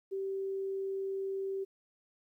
sine tone, 387.9 Hz, G4, 18 cents flat, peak -33 dBFS, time 0.11-1.65 s, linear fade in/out 20 ms, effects 12-bit

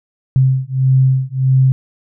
sine beating tone pair, 130.81 / 132.41 Hz, C3 / C3, 0 / +21 cents, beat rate 1.6 Hz, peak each -13 dBFS, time 0.36-1.72 s, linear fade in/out 0 ms, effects none

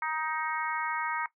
harmonic tone, 313.5 Hz, D#4, 13 cents sharp, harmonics 3 / 4 / 5 / 6 / 7, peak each -32 / -35 / -38 / -39 / -38 dBFS, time 0.02-1.26 s, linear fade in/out 2 ms, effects noise-tail reverb RT60 0.1 s tail -17 dB re dry

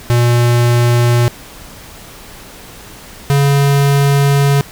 square tone pair in turn, 120 / 140.62 Hz, B2 / C#3, -49 / +25 cents, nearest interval minor third, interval 274 cents, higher second, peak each -9 dBFS, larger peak neither, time 0.1-1.28 / 3.3-4.61 s, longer second, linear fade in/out 0 ms, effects pink hiss -35 dBFS RMS until 4.71 s

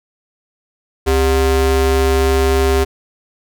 square ring-modulated tone, 164.81 Hz, E3, in tune, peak -9 dBFS, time 1.06-2.85 s, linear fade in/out 20 ms, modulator 234 Hz, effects none

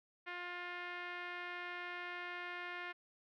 5% pulse tone with low-pass filter, 353.6 Hz, F4, 22 cents sharp, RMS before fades -45 dBFS, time 0.26-2.93 s, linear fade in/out 20 ms, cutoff 2000 Hz, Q 1.8, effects none

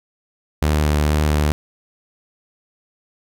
sawtooth tone with vibrato, 75.2 Hz, D2, 42 cents sharp, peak -11 dBFS, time 0.62-1.52 s, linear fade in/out 0 ms, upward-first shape triangle, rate 2.2 Hz, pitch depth 19 cents each way, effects none

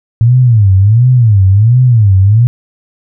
sine tone with vibrato, 110 Hz, A2, in tune, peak -3 dBFS, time 0.21-2.47 s, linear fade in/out 0 ms, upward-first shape sine, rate 1.4 Hz, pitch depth 260 cents each way, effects none

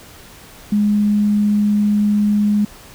sine tone, 207.7 Hz, G#3, in tune, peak -12 dBFS, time 0.72-2.65 s, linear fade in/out 5 ms, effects pink hiss -41 dBFS RMS until 2.94 s

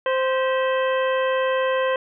harmonic tone with a mistuned harmonic, 522 Hz, C5, 4 cents flat, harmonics 1 / 2 / 3 / 4 / 5 / 6, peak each -20 / -26 / -30 / -32 / -34 / -36 dBFS, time 0.06-1.96 s, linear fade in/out 2 ms, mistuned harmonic 4, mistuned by -130 cents, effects none

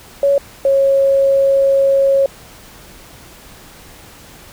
sine tone pair in turn, 560 / 547.2 Hz, C#5 / C#5, +18 / -23 cents, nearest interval unison, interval 41 cents, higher first, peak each -9 dBFS, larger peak neither, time 0.23-0.38 / 0.65-2.26 s, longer second, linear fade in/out 2 ms, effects pink hiss -40 dBFS RMS until 4.52 s

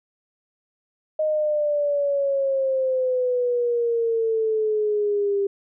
sine exponential sweep, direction down, 622.3 to 396.3 Hz, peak -19 dBFS, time 1.19-5.47 s, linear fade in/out 5 ms, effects none

